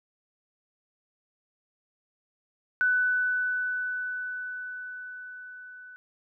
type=tone with level ramp; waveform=sine; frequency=1495 Hz; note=F#6; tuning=17 cents sharp; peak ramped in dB=-20 to -44 dBFS; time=2.81-5.96 s; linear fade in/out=0 ms; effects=none